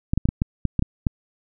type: clicks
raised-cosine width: 5 ms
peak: -7 dBFS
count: 9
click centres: 0.135 / 0.176 / 0.255 / 0.289 / 0.419 / 0.653 / 0.793 / 0.824 / 1.068 s
effects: none